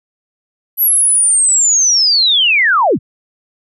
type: linear sweep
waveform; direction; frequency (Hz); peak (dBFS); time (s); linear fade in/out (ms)
sine; down; 11840 to 69; -8; 0.77-2.99; 50
effects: none